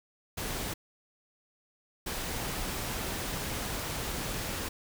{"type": "noise bursts at uneven times", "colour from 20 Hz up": "pink", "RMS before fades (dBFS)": -35, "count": 2, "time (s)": [[0.37, 0.74], [2.06, 4.69]], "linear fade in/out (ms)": 10, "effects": []}